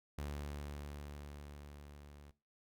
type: tone with level ramp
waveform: sawtooth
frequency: 72.6 Hz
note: D2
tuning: 19 cents flat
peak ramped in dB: -36 to -51 dBFS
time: 0.18-2.31 s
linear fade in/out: 5 ms
effects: noise-tail reverb RT60 0.3 s tail -18 dB re dry